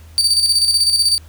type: tone with tremolo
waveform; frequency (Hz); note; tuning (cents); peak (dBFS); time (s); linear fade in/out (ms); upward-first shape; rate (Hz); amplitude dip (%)
35% pulse; 4615; D8; -31; -9; 0.18-1.18; 0; square; 16; 50
effects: added 80 Hz sine -38 dBFS peak until 1.28 s + pink hiss -49 dBFS RMS until 1.28 s

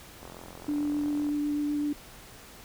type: click train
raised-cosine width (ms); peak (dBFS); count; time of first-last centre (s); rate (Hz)
1; -30; 47; 0.23-1.29; 43.4
type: tone with vibrato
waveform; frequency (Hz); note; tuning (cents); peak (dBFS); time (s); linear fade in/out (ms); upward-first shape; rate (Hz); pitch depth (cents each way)
sine; 293.7; D4; 0; -26; 0.68-1.93; 5; sine; 7.9; 9
effects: pink hiss -49 dBFS RMS until 2.64 s

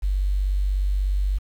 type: tone with quantisation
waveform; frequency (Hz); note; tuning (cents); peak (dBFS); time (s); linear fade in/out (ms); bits
sine; 48.28; G1; -26; -19; 0.02-1.39; 20; 8
effects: none

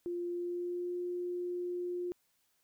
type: tone with pitch glide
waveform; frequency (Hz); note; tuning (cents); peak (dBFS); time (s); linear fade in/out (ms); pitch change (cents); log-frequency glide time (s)
sine; 349.2 to 354.7; F4 to F4; 0 to +27; -34; 0.06-2.12; 0; +27; 0.29-0.95
effects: white hiss -75 dBFS RMS until 2.63 s

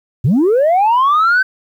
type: linear sweep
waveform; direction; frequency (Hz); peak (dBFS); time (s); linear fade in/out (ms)
sine; up; 103 to 1555; -7; 0.24-1.43; 10
effects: tanh soft clip ceiling -7 dBFS + 8-bit

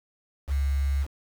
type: tone with quantisation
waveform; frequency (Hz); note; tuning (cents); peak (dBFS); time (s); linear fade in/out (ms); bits
sine; 69.3; C#2; 0; -22; 0.47-1.07; 50; 7
effects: none

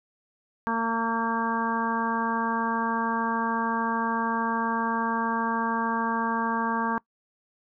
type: harmonic tone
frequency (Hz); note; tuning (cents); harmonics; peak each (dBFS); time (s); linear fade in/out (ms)
228.3; A#3; -36; 1 / 2 / 3 / 4 / 5 / 6 / 7; -29 / -35 / -39 / -28 / -30 / -40 / -33; 0.67-6.98; 0
effects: noise-tail reverb RT60 0.1 s tail -23 dB re dry

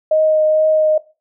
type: tone with vibrato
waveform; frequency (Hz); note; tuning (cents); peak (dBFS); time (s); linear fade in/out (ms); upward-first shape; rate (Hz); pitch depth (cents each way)
sine; 622.3; D#5; 0; -10; 0.11-0.98; 5; triangle; 2.2; 12
effects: noise-tail reverb RT60 0.3 s tail -19 dB re dry

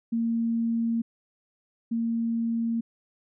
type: tone pair in turn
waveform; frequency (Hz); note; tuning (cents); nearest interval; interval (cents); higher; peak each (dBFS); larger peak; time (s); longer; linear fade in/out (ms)
sine; 230.1 / 230.1; A#3 / A#3; -22 / -22; unison; 0; neither; -23 / -24; first; 0.12-1.02 / 1.91-2.81; neither; 10
effects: none

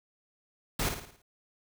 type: noise with echo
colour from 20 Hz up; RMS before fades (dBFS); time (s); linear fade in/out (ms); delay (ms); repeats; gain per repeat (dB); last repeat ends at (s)
pink; -30; 0.79-0.89; 5; 55; 6; -6; 1.22
effects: none

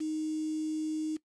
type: tone with quantisation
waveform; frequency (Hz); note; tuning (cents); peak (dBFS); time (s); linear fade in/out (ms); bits
sine; 311.1; D#4; 0; -30; 0-1.17; 10; 8
effects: noise-tail reverb RT60 0.1 s tail -18 dB re dry + resampled to 24000 Hz

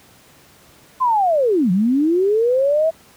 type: linear two-way sweep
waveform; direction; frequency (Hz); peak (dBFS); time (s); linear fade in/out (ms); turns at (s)
sine; down then up; 1053 to 172.2 to 658; -13; 1-2.91; 20; 1.71
effects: pink hiss -49 dBFS RMS until 3.16 s + high-pass 80 Hz 12 dB/octave

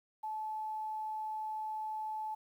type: tone with quantisation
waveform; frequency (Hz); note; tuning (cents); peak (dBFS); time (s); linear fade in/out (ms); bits
sine; 866; A5; -28; -36; 0.23-2.35; 10; 11
effects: none

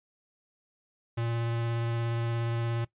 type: tone with vibrato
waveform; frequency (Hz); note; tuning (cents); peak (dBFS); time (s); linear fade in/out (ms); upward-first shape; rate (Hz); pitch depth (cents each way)
square; 116.54; A#2; 0; -29; 1.17-2.85; 10; sine; 17; 10
effects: noise-tail reverb RT60 0.1 s tail -18 dB re dry + resampled to 8000 Hz

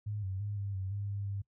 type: tone with pitch steps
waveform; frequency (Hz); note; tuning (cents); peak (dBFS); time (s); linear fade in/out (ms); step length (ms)
sine; 104.6 / 95.1 / 102.9 / 99.9 / 95.1 / 101.2 / 100.5 / 99.5; G#2 / F#2 / G#2 / G2 / F#2 / G#2 / G2 / G2; +13 / +48 / -16 / +33 / +48 / -44 / +44 / +26; -34; 0.06-1.42; 10; 170
effects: noise-tail reverb RT60 0.1 s tail -21 dB re dry

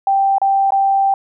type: tone with dropouts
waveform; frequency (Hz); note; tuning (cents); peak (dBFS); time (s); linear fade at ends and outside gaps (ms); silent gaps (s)
sine; 784; G5; 0; -11; 0.07-1.14; 2; 0.383-0.416 / 0.706-0.721
effects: none

